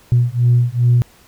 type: beating tone pair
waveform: sine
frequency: 120 / 122.5 Hz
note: B2 / B2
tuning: -49 / -14 cents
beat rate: 2.5 Hz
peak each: -13 dBFS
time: 0.12-1.02 s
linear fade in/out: 0 ms
effects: tanh soft clip ceiling -5 dBFS + pink hiss -49 dBFS RMS until 1.27 s